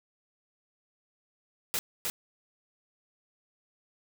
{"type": "noise with echo", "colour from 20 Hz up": "white", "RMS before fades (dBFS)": -30, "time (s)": [1.74, 1.79], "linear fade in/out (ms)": 0, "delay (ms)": 310, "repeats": 1, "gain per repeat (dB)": -2, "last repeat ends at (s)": 2.1, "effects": []}